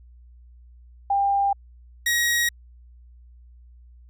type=tone pair in turn; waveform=sine / sawtooth; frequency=797 / 1895.6 Hz; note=G5 / A#6; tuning=+28 / +28 cents; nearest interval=octave + minor third; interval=1500 cents; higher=second; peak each=-18 / -16 dBFS; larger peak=second; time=1.1-1.53 / 2.06-2.49 s; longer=neither; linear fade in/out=5 ms; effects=added 60 Hz sine -46 dBFS peak until 4.09 s